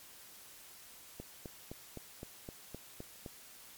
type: click train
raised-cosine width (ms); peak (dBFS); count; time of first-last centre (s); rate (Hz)
2; -30; 9; 1.2-3.262; 3.88
effects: white hiss -55 dBFS RMS until 3.77 s + MP3 96 kbps